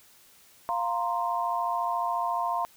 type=chord; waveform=sine; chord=F suspended fourth; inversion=none; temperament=equal; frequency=698.5 / 932.3 / 1046.5 Hz; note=F5 / Bb5 / C6; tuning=0 / 0 / 0 cents; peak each=-30 dBFS; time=0.69-2.65 s; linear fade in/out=0 ms; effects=white hiss -57 dBFS RMS until 2.76 s